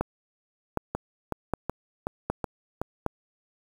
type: two click trains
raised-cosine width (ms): 1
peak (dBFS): -11 / -14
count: 5 / 6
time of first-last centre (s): 0.01-3.063 / 0.95-2.816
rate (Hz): 1.31 / 2.68
effects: 7-bit